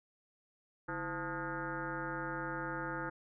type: tone with frequency modulation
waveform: sine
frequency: 880 Hz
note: A5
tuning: in tune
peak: -36 dBFS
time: 0.88-3.1 s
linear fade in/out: 10 ms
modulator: 184 Hz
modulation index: 4.1
effects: none